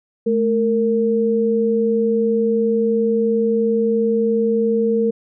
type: tone pair together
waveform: sine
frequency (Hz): 217.1 / 460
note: A3 / A#4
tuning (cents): -23 / -23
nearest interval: octave + minor second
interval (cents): 1300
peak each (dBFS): -19 / -16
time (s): 0.26-5.11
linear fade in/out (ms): 10
effects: none